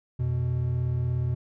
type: tone pair together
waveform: triangle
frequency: 87.31 / 124.08 Hz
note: F2 / B2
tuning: 0 / +9 cents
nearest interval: tritone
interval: 609 cents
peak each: -28 / -23 dBFS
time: 0.19-1.35 s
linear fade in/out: 10 ms
effects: none